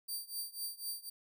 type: tone with tremolo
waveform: 10% pulse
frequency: 4661 Hz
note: D8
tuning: 14 cents flat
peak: -29 dBFS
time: 0.08-1.1 s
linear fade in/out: 10 ms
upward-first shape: triangle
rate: 4 Hz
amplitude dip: 95%
effects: none